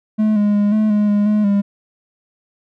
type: tone with pitch steps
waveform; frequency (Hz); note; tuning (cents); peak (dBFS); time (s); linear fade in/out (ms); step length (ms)
triangle; 215 / 206.8 / 205.5 / 215.2 / 208.6 / 205.8 / 211.1 / 201.2; A3 / G#3 / G#3 / A3 / G#3 / G#3 / G#3 / G3; -40 / -7 / -18 / -38 / +8 / -16 / +29 / +45; -10; 0.18-1.62; 20; 180
effects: none